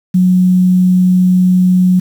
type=tone with quantisation; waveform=sine; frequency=182.8 Hz; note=F#3; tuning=21 cents flat; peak=-6 dBFS; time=0.14-2 s; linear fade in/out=10 ms; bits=6; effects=none